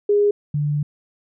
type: tone pair in turn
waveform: sine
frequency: 411 / 147.17 Hz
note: G#4 / D3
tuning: -18 / +4 cents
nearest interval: octave + tritone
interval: 1778 cents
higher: first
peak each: -13 / -18 dBFS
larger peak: first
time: 0.09-0.31 / 0.54-0.83 s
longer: second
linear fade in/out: 5 ms
effects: none